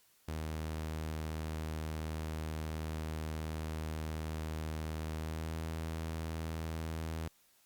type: tone with pitch glide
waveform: sawtooth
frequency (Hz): 78.6 to 80.58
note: D#2 to E2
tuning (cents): +18 to -39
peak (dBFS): -33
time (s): 0.28-7.28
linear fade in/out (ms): 5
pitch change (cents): +43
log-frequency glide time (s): 5.17-5.57
effects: white hiss -68 dBFS RMS until 7.65 s + Opus 48 kbps